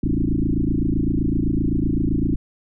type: tone with frequency modulation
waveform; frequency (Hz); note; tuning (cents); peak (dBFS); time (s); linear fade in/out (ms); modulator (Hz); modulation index
sine; 158.1; D#3; +28; -17; 0.03-2.36; 5; 27.8; 5.9
effects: none